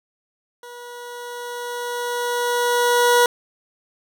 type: tone with level ramp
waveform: 20% pulse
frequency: 483.7 Hz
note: B4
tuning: 36 cents flat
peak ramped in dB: -32 to -7 dBFS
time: 0.63-3.26 s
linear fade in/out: 2 ms
effects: none